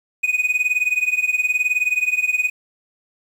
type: tone with tremolo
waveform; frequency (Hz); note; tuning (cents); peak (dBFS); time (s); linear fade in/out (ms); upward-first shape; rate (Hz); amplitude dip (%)
triangle; 2489; D#7; 0; -11; 0.23-2.5; 10; triangle; 19; 95
effects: 8-bit